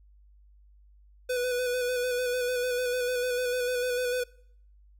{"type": "tone with vibrato", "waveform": "square", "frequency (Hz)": 496.4, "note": "B4", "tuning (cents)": 9, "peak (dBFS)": -27, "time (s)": [1.29, 4.24], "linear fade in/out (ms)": 10, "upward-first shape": "square", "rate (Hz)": 6.7, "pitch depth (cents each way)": 23, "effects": ["noise-tail reverb RT60 0.7 s tail -25 dB re dry", "added 50 Hz sine -54 dBFS peak until 4.99 s"]}